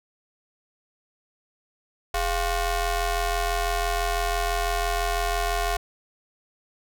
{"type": "ring-modulated tone", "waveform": "sawtooth", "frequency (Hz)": 370, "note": "F#4", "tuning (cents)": 0, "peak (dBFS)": -16, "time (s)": [2.14, 5.77], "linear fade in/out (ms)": 5, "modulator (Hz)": 327, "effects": []}